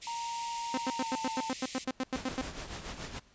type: high-pass noise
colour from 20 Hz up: white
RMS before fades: -40 dBFS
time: 0.01-1.85 s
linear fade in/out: 20 ms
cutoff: 1900 Hz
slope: 96 dB/octave
type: tone with pitch glide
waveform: triangle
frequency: 932.3 to 893.8 Hz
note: A#5 to A5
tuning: 0 to +27 cents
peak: -33 dBFS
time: 0.07-1.5 s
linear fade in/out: 2 ms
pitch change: -73 cents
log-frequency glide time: 0.93-1.15 s
type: tone bursts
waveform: sawtooth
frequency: 259.2 Hz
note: C4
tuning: 16 cents flat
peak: -26 dBFS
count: 14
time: 0.74-2.413 s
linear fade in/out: 2 ms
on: 35 ms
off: 91 ms
type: noise with tremolo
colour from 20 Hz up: pink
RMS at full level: -39 dBFS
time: 2.14-3.2 s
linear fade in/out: 20 ms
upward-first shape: sine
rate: 7 Hz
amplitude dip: 60%
effects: pink hiss -63 dBFS RMS until 3.34 s + resampled to 16000 Hz